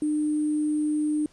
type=tone with sample-and-hold; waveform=sine; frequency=301.7 Hz; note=D4; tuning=47 cents sharp; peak=-22 dBFS; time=0.02-1.26 s; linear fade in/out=2 ms; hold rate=8820 Hz; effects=pink hiss -59 dBFS RMS until 1.32 s + resampled to 24000 Hz